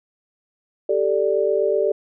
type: chord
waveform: sine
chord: G suspended second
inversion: none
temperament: equal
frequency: 392 / 440 / 587.3 Hz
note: G4 / A4 / D5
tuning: 0 / 0 / 0 cents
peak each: -21 dBFS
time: 0.89-1.92 s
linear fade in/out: 5 ms
effects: none